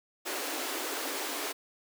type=high-pass noise; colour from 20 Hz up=pink; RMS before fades=-35 dBFS; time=0.25-1.53 s; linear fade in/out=20 ms; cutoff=270 Hz; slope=96 dB/octave; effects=none